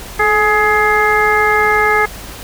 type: harmonic tone with a mistuned harmonic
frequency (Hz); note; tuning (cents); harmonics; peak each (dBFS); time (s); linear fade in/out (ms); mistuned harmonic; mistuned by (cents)
420; G#4; +19; 1 / 2 / 3 / 4 / 5; -16 / -16 / -16 / -16 / -16; 0.19-2.06; 10; 1; +36
effects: added 50 Hz sine -34 dBFS peak until 2.43 s + pink hiss -31 dBFS RMS until 2.43 s